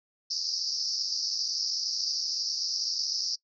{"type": "band-pass noise", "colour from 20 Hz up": "pink", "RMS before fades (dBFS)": -31, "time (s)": [0.3, 3.36], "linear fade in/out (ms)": 10, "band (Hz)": [4700, 5600], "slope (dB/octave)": 96, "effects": ["noise-tail reverb RT60 0.1 s tail -24 dB re dry"]}